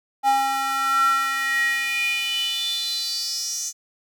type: tone with high-pass filter sweep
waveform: square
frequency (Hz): 270.6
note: C#4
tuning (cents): -42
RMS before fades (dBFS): -23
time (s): 0.23-3.73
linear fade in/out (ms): 50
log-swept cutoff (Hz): 840 to 6400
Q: 7.6
effects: none